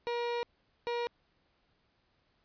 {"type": "tone bursts at uneven times", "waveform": "30% pulse", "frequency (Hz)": 476.1, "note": "A#4", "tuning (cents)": 37, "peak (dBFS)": -29, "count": 2, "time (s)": [[0.07, 0.43], [0.87, 1.07]], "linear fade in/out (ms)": 0, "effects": ["pink hiss -73 dBFS RMS until 2.44 s", "resampled to 11025 Hz"]}